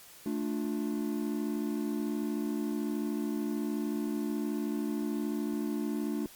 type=chord; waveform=triangle; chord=D minor; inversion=second; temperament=just; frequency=220.2 / 293.7 / 352.4 Hz; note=A3 / D4 / F4; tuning=+2 / 0 / +16 cents; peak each=-32 / -32 / -36 dBFS; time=0.26-6.26 s; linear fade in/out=2 ms; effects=white hiss -53 dBFS RMS until 6.35 s + Opus 48 kbps